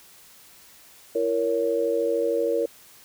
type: chord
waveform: sine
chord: A# diminished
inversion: second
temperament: just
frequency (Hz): 335.6 / 466.2 / 559.4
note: E4 / A#4 / C#5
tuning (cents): +31 / 0 / +16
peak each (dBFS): -29 / -23 / -26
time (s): 1.15-2.66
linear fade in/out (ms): 5
effects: white hiss -51 dBFS RMS until 3.04 s